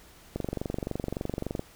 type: click train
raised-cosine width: 2 ms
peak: -17 dBFS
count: 30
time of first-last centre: 0.36-1.594 s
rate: 23.5 Hz
effects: pink hiss -54 dBFS RMS until 1.75 s